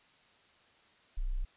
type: tone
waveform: sine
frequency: 31.38 Hz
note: B0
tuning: 28 cents sharp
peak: -30 dBFS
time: 1.17-1.45 s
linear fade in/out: 10 ms
effects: white hiss -64 dBFS RMS until 1.56 s + resampled to 8000 Hz